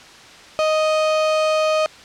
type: tone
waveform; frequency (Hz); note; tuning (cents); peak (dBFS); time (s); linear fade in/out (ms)
35% pulse; 623; D#5; +2; -14; 0.59-1.86; 0
effects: white hiss -42 dBFS RMS until 2.04 s + low-pass 5000 Hz 12 dB/octave